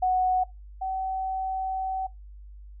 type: tone pair in turn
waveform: sine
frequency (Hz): 740 / 759.9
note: F#5 / F#5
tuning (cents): 0 / +46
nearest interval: unison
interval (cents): 46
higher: second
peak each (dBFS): -20 / -27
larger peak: first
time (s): 0.02-0.44 / 0.81-2.07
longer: second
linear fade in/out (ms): 10
effects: noise-tail reverb RT60 0.2 s tail -21 dB re dry + added 50 Hz sine -42 dBFS peak until 2.8 s